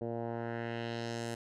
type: tone with low-pass filter sweep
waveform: 10% pulse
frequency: 116.54 Hz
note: A#2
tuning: in tune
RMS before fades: -38 dBFS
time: 0.01-1.35 s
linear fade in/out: 5 ms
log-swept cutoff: 510 to 10000 Hz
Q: 1.5
effects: none